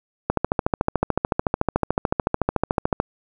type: click train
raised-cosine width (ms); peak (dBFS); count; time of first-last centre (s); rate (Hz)
1; -4; 38; 0.3-3.001; 13.7
effects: none